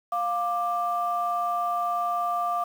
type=tone pair together; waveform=sine; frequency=702 / 1180.6 Hz; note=F5 / D6; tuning=+9 / +9 cents; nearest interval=major sixth; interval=900 cents; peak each=-26 dBFS; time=0.12-2.64 s; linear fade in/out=5 ms; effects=tanh soft clip ceiling -16 dBFS + 8-bit